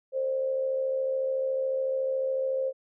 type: tone with amplitude modulation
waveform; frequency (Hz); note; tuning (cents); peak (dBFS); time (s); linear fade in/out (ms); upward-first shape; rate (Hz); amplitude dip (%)
sine; 528; C5; +16; -23; 0.12-2.73; 50; sine; 73.9; 50
effects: none